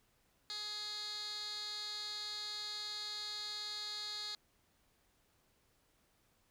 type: tone with band-pass filter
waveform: 15% pulse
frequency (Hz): 418.7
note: G#4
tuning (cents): +14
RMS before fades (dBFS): -43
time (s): 0.5-4.35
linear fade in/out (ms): 0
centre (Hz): 4300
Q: 4.3
effects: pink hiss -74 dBFS RMS until 6.5 s

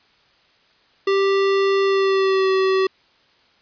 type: tone with pitch glide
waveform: square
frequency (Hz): 392 to 381.1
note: G4 to G4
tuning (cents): 0 to -49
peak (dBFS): -16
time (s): 1.07-2.87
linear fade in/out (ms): 5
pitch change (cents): -49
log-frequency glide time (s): 1.84-2.5
effects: white hiss -57 dBFS RMS until 3.61 s + resampled to 11025 Hz

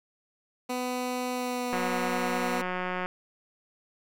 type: tone with pitch glide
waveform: 15% pulse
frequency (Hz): 250 to 246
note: B3 to B3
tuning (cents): +21 to -7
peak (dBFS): -23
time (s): 0.69-2.62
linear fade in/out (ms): 10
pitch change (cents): -28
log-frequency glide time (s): 1.34-1.79
type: click train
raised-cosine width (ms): 0.5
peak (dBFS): -17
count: 243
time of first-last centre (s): 1.73-3.06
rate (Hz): 182
effects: none

